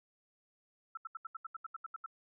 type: tone bursts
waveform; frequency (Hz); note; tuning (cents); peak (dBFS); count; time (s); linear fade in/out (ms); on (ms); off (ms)
sine; 1326; E6; +10; -39; 12; 0.95-2.062; 5; 23; 76
effects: none